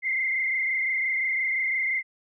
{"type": "tone with frequency modulation", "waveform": "sine", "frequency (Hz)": 2093, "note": "C7", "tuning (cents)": 0, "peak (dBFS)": -23, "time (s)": [0.02, 2.03], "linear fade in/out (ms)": 50, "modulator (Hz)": 25.8, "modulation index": 2.5, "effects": []}